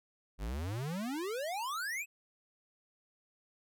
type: exponential sweep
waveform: square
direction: up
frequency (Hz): 46.25 to 2637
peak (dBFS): -36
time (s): 0.38-2.06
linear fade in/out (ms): 50
effects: none